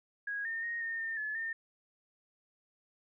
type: tone with pitch steps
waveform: sine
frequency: 1650 / 1821 / 1866 / 1830 / 1813 / 1718 / 1815 Hz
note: G#6 / A#6 / A#6 / A#6 / A#6 / A6 / A#6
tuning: -12 / -41 / +1 / -32 / -49 / -42 / -47 cents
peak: -34 dBFS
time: 0.27-1.53 s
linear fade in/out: 5 ms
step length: 180 ms
effects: none